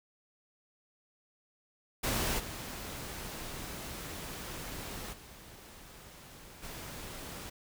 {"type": "noise with level steps", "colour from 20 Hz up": "pink", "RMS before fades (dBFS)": [-32, -42, -52, -44], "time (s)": [2.03, 7.5], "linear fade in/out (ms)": 10, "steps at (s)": [2.38, 5.12, 6.62], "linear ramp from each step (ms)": 20, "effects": []}